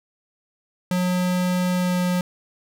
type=tone with pitch glide; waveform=square; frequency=180.9 to 179.75 Hz; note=F#3 to F#3; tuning=-39 to -50 cents; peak=-20 dBFS; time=0.91-2.21 s; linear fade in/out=2 ms; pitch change=-11 cents; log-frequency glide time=1.75-2.01 s; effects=none